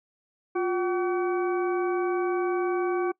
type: harmonic tone with a mistuned harmonic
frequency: 379.2 Hz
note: F#4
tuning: 43 cents sharp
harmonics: 1 / 2 / 3 / 4 / 6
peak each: -24 / -33 / -34 / -39 / -42 dBFS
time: 0.55-3.12 s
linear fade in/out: 10 ms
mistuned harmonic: 1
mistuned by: -110 cents
effects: noise-tail reverb RT60 0.1 s tail -23 dB re dry